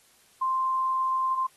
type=tone; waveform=sine; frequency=1046.5 Hz; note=C6; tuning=in tune; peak=-23 dBFS; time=0.41-1.47 s; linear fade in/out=10 ms; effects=white hiss -60 dBFS RMS until 1.56 s + AAC 32 kbps